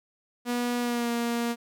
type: tone with pitch glide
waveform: sawtooth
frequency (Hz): 242.4 to 235.6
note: B3 to A#3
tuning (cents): -32 to +19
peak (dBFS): -22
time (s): 0.45-1.56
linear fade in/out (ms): 50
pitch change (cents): -49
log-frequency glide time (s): 0.8-1.1
effects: none